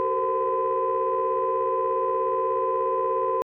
sine tone cluster, 379.8 / 443.2 / 459.9 / 519 / 1018 Hz, F#4 / A4 / A#4 / C5 / C6, +45 / +13 / -23 / -14 / -48 cents, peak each -29 / -33 / -29 / -27 / -24 dBFS, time 0-3.42 s, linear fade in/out 0 ms, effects tanh soft clip ceiling -14 dBFS

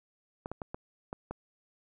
clicks, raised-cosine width 1 ms, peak -23 dBFS, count 6, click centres 0.459 / 0.516 / 0.618 / 0.745 / 1.129 / 1.31 s, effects none

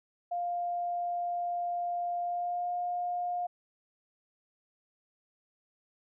sine tone with pitch glide, 701 to 709.6 Hz, F5 to F5, +6 to +27 cents, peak -30 dBFS, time 0.31-3.47 s, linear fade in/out 10 ms, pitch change +21 cents, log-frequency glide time 2.22-2.72 s, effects none

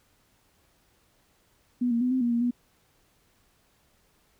sine tone with pitch steps, 245.5 / 233.6 / 250.2 / 259 / 238.4 / 235.2 / 243.1 Hz, B3 / A#3 / B3 / C4 / A#3 / A#3 / B3, -10 / +4 / +23 / -17 / +39 / +16 / -27 cents, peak -22 dBFS, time 1.81-2.51 s, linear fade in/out 10 ms, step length 100 ms, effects pink hiss -66 dBFS RMS until 4.39 s

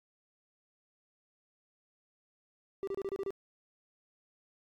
triangle tone bursts, 392 Hz, G4, in tune, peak -31 dBFS, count 7, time 2.83-3.305 s, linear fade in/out 0 ms, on 43 ms, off 29 ms, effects AAC 64 kbps

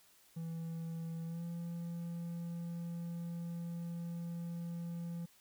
triangle tone with pitch glide, 164.81 to 170.13 Hz, E3 to F3, 0 to -45 cents, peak -37 dBFS, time 0.36-5.26 s, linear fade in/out 10 ms, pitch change +55 cents, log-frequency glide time 1.26-1.44 s, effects white hiss -66 dBFS RMS until 5.4 s

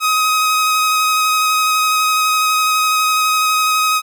sawtooth tone with vibrato, 1262 Hz, D#6, 24 cents sharp, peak -9 dBFS, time 0-4.02 s, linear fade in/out 50 ms, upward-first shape square, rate 12 Hz, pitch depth 9 cents each way, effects none

